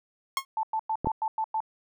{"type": "tone with exponential decay", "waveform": "sawtooth", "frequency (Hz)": 1080, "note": "C#6", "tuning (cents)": -45, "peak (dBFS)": -17, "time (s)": [0.37, 0.45], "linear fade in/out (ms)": 1, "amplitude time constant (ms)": 17}
{"type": "tone bursts", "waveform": "sine", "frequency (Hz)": 880, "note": "A5", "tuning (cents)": 0, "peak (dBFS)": -25, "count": 7, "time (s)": [0.57, 1.604], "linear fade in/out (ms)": 2, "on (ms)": 62, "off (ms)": 100}
{"type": "clicks", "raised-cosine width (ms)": 2, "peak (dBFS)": -15, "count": 2, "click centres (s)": [1.046, 1.071]}
{"effects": []}